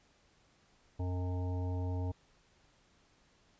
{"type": "harmonic tone with a mistuned harmonic", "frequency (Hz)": 90.5, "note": "F#2", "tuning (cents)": -38, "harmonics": [1, 3, 5, 7, 9, 10], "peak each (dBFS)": [-33, -43, -47, -50, -52, -53], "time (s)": [0.99, 2.12], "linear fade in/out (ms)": 10, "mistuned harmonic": 10, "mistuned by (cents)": 15, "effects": ["pink hiss -68 dBFS RMS until 3.59 s", "resampled to 16000 Hz"]}